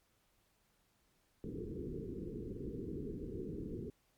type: low-pass noise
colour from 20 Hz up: white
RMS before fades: -43 dBFS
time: 1.44-3.9 s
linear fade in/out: 0 ms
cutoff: 460 Hz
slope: 96 dB/octave
effects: pink hiss -75 dBFS RMS until 4.17 s + MP3 96 kbps